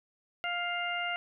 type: harmonic tone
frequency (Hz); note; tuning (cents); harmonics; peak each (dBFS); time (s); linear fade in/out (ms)
701; F5; +6; 1 / 2 / 3 / 4; -36 / -36 / -36 / -37; 0.44-1.16; 0
effects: none